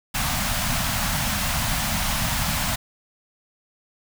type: band-stop noise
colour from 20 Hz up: pink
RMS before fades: -24 dBFS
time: 0.14-2.76 s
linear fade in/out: 10 ms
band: 250 to 620 Hz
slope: 48 dB/octave
effects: none